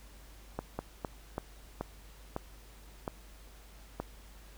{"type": "slowing click train", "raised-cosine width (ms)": 1, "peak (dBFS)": -20, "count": 8, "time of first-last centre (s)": [0.59, 4], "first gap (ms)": 200, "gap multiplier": 1.29, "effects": ["added 50 Hz sine -52 dBFS peak until 4.57 s", "pink hiss -58 dBFS RMS until 4.57 s"]}